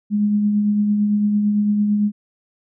sine tone with tremolo, 207.7 Hz, G#3, in tune, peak -13 dBFS, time 0.1-2.12 s, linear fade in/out 50 ms, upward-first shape triangle, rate 8.9 Hz, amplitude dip 35%, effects none

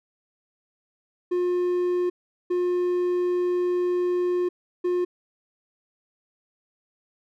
triangle tone bursts at uneven times, 356.9 Hz, F4, 38 cents sharp, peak -19 dBFS, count 3, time 1.31-2.1 / 2.5-4.49 / 4.84-5.05 s, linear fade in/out 10 ms, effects none

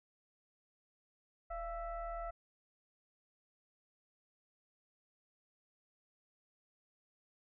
sine tone with frequency modulation, 682 Hz, F5, 41 cents flat, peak -39 dBFS, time 1.5-2.31 s, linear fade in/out 10 ms, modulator 643 Hz, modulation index 1, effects none

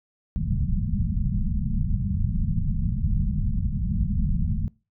pink low-pass noise, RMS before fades -24 dBFS, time 0.36-4.68 s, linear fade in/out 0 ms, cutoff 220 Hz, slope 96 dB/octave, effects noise-tail reverb RT60 0.3 s tail -23 dB re dry

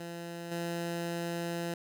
15% pulse tone with level steps, 170.5 Hz, F3, 41 cents flat, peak -33 / -27 dBFS, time 0-1.74 s, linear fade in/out 2 ms, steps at 0.51 s, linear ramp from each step 10 ms, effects none

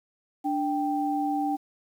sine tone pair together, 293.7 / 784.1 Hz, D4 / G5, 0 / 0 cents, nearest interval octave + perfect fourth, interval 1700 cents, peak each -27 dBFS, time 0.44-1.57 s, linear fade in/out 20 ms, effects 9-bit

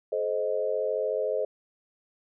sine chord, A diminished, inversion none, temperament equal with one note detuned, 429.2 / 523.3 / 622.3 Hz, A4 / C5 / Eb5, -43 / 0 / 0 cents, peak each -30 / -29 / -30 dBFS, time 0.12-1.45 s, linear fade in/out 5 ms, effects none

